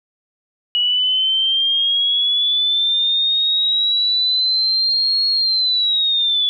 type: linear two-way sweep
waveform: sine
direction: up then down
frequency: 2919 to 4312 to 3423 Hz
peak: -14 dBFS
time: 0.75-6.49 s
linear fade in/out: 0 ms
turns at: 5.28 s
effects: none